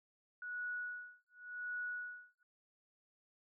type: tone with tremolo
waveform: sine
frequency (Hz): 1466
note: F#6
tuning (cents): -16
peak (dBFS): -38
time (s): 0.42-2.43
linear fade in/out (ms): 2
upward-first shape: sine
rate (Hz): 0.9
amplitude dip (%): 100
effects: none